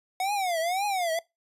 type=tone with vibrato; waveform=square; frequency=731 Hz; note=F#5; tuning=21 cents flat; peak=-26 dBFS; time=0.2-1.19 s; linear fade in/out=2 ms; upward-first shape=triangle; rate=1.9 Hz; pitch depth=240 cents each way; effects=noise-tail reverb RT60 0.2 s tail -22 dB re dry + resampled to 32000 Hz